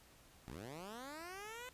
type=linear sweep; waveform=10% pulse; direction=up; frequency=51.2 to 512 Hz; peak=-39 dBFS; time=0.48-1.69 s; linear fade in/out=0 ms; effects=pink hiss -64 dBFS RMS until 1.73 s + resampled to 32000 Hz

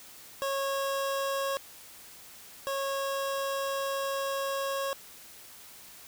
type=tone pair in turn; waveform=25% pulse; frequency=548 / 548 Hz; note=C#5 / C#5; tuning=-20 / -20 cents; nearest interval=unison; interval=0 cents; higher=neither; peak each=-25 / -26 dBFS; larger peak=first; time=0.42-1.57 / 2.67-4.93 s; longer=second; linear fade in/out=0 ms; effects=white hiss -50 dBFS RMS until 6.07 s

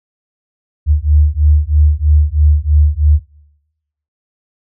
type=beating tone pair; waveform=sine; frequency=73.42 / 76.52 Hz; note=D2 / D#2; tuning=0 / -28 cents; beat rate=3.1 Hz; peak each=-10 dBFS; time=0.86-3.2 s; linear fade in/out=50 ms; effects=noise-tail reverb RT60 1.0 s tail -26 dB re dry

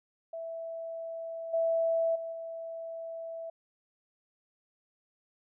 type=tone with level steps; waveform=sine; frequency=659.3 Hz; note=E5; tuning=in tune; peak=-36 / -25 / -35 / -37 dBFS; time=0.33-3.5 s; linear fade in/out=5 ms; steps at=1.53 / 2.15 / 2.32 s; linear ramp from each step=10 ms; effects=none

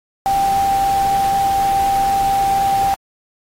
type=tone in noise; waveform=sine; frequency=787 Hz; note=G5; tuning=7 cents sharp; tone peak=-13 dBFS; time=0.26-2.94 s; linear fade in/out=0 ms; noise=pink; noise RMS=-29 dBFS; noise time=0.26-2.94 s; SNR=+13 dB; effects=AAC 48 kbps

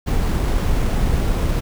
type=noise with sample-and-hold; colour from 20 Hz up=brown; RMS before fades=-18 dBFS; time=0.06-1.61 s; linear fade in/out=20 ms; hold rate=8820 Hz; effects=none

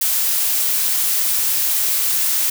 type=noise; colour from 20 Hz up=blue; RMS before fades=-18 dBFS; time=0.01-2.5 s; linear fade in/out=5 ms; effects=none

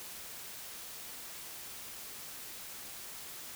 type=silence; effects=white hiss -46 dBFS RMS until 3.55 s

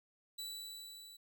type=tone with level ramp; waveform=sawtooth; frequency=3951 Hz; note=B7; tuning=in tune; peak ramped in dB=-38 to -50 dBFS; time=0.38-1.17 s; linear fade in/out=10 ms; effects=none

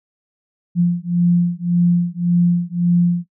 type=beating tone pair; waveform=sine; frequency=173.4 / 175.2 Hz; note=F3 / F3; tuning=-12 / +6 cents; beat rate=1.8 Hz; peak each=-16 dBFS; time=0.75-3.26 s; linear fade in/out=50 ms; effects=noise-tail reverb RT60 0.1 s tail -21 dB re dry

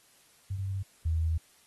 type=tone pair in turn; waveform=sine; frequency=96.7 / 80.87 Hz; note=G2 / E2; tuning=-23 / -33 cents; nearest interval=minor third; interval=310 cents; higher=first; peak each=-30 / -25 dBFS; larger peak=second; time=0.5-0.83 / 1.05-1.38 s; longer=neither; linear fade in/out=10 ms; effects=white hiss -62 dBFS RMS until 1.66 s + AAC 32 kbps

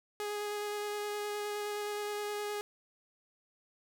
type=tone with vibrato; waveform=sawtooth; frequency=415.3 Hz; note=G#4; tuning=in tune; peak=-31 dBFS; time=0.2-2.61 s; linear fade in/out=0 ms; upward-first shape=square; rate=9.6 Hz; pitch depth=8 cents each way; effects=none

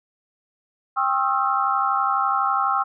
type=tone cluster; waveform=sine; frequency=792 / 1083 / 1281 / 1353 Hz; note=G5 / C#6 / E6 / E6; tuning=+18 / -41 / -50 / +45 cents; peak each=-24 dBFS; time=0.96-2.84 s; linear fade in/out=20 ms; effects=none

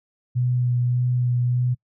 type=tone with vibrato; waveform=sine; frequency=123.47 Hz; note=B2; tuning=in tune; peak=-18 dBFS; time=0.35-1.75 s; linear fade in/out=20 ms; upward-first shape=sine; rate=1.7 Hz; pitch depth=14 cents each way; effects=noise-tail reverb RT60 0.1 s tail -26 dB re dry

